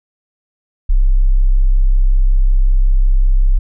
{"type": "tone", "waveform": "sine", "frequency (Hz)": 32.7, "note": "C1", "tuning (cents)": 0, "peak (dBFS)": -7, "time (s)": [0.89, 3.59], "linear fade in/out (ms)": 10, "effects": []}